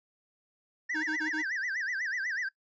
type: tone with vibrato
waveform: triangle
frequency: 1760 Hz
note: A6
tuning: in tune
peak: -29 dBFS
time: 0.89-2.49 s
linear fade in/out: 10 ms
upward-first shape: sine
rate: 8.1 Hz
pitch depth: 230 cents each way
type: tone bursts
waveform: square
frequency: 311.1 Hz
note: D#4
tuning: in tune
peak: -34 dBFS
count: 4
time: 0.94-1.427 s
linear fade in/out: 20 ms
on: 100 ms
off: 29 ms
type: noise with exponential decay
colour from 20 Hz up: violet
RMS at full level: -47 dBFS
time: 1.03-1.22 s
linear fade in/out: 1 ms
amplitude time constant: 40 ms
effects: noise-tail reverb RT60 0.1 s tail -20 dB re dry + resampled to 16000 Hz